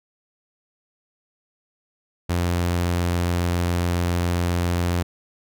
sawtooth tone, 87.31 Hz, F2, in tune, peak -16 dBFS, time 2.29-5.03 s, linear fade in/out 10 ms, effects none

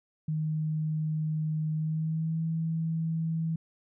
sine tone with pitch glide, 155.56 to 162.35 Hz, D#3 to E3, 0 to -26 cents, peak -27 dBFS, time 0.28-3.56 s, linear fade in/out 5 ms, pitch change +74 cents, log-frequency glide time 1.74-2.42 s, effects none

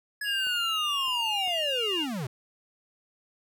square linear sweep, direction down, 1703 to 114.4 Hz, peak -31 dBFS, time 0.21-2.27 s, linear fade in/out 5 ms
sine tone, 2818 Hz, F7, 15 cents sharp, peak -27 dBFS, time 0.24-2.07 s, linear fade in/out 50 ms
clicks, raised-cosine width 1 ms, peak -34 / -38 / -35 dBFS, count 3, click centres 0.469 / 1.081 / 1.477 s
effects none

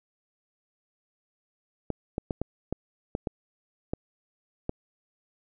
clicks, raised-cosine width 2 ms, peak -15 dBFS, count 9, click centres 1.903 / 2.181 / 2.308 / 2.416 / 2.726 / 3.151 / 3.272 / 3.935 / 4.694 s, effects none

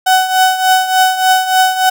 35% pulse tone with tremolo, 749 Hz, F#5, 21 cents sharp, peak -4 dBFS, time 0.06-1.9 s, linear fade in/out 10 ms, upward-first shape triangle, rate 3.4 Hz, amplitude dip 75%, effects none

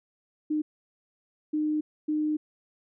sine tone bursts at uneven times, 304.8 Hz, D#4, 36 cents flat, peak -24 dBFS, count 3, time 0.5-0.62 / 1.53-1.81 / 2.08-2.37 s, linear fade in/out 10 ms, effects none

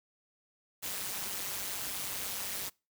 white noise with amplitude modulation, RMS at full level -34 dBFS, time 0.82-2.7 s, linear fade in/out 20 ms, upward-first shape sine, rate 194 Hz, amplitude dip 80%, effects noise-tail reverb RT60 0.3 s tail -26 dB re dry

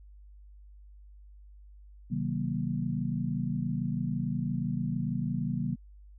sine chord, C half-diminished seventh, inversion none, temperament just, 130.81 / 156.98 / 188.37 / 235.5 Hz, C3 / Eb3 / Gb3 / Bb3, 0 / +16 / +31 / +18 cents, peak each -34 dBFS, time 2.1-5.76 s, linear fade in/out 20 ms, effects added 50 Hz sine -49 dBFS peak until 6.18 s

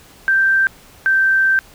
sine tone pair in turn, 1568 / 1560.8 Hz, G6 / G6, 0 / -8 cents, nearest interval unison, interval 8 cents, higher first, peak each -11 dBFS, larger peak neither, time 0.28-0.67 / 1.06-1.59 s, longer second, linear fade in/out 0 ms, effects pink hiss -45 dBFS RMS until 1.74 s

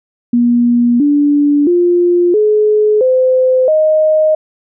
sine tone with pitch steps, 239.8 / 290.2 / 351.1 / 424.8 / 514 / 622 Hz, A#3 / D4 / F4 / G#4 / C5 / D#5, +49 / -21 / +9 / +39 / -31 / -1 cents, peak -7 dBFS, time 0.33-4.35 s, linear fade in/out 5 ms, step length 670 ms, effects none

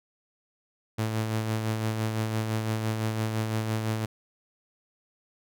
sawtooth tone with tremolo, 110 Hz, A2, in tune, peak -21 dBFS, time 0.98-4.06 s, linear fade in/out 10 ms, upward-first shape sine, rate 5.9 Hz, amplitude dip 40%, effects none

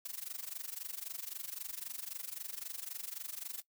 blue noise with amplitude modulation, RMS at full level -40 dBFS, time 0.05-3.62 s, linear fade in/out 5 ms, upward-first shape sine, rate 23.8 Hz, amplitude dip 90%, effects noise-tail reverb RT60 0.1 s tail -19 dB re dry

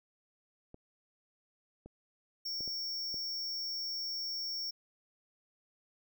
clicks, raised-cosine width 2 ms, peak -36 dBFS, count 5, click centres 0.744 / 1.86 / 2.607 / 2.677 / 3.143 s
square tone, 5480 Hz, F8, 34 cents flat, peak -36 dBFS, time 2.45-4.71 s, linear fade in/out 10 ms
effects none

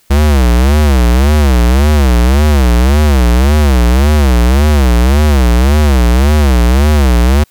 square tone with vibrato, 67 Hz, C2, 42 cents sharp, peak -6 dBFS, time 0.1-7.44 s, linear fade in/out 10 ms, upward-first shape sine, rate 1.8 Hz, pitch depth 220 cents each way, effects white hiss -51 dBFS RMS until 7.5 s

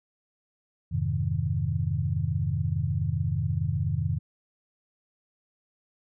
sine chord, F minor seventh, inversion none, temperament equal, 87.31 / 103.83 / 130.81 / 155.56 Hz, F2 / Ab2 / C3 / Eb3, 0 / 0 / 0 / 0 cents, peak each -30 / -30 / -30 / -30 dBFS, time 0.91-4.19 s, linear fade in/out 20 ms, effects none

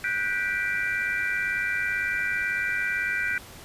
sine chord, G major seventh, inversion third, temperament just, 1470 / 1568 / 1960 / 2352 Hz, F#6 / G6 / B6 / D7, -12 / 0 / -14 / +2 cents, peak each -30 dBFS, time 0.04-3.38 s, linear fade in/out 2 ms, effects pink hiss -45 dBFS RMS until 3.64 s + resampled to 32000 Hz

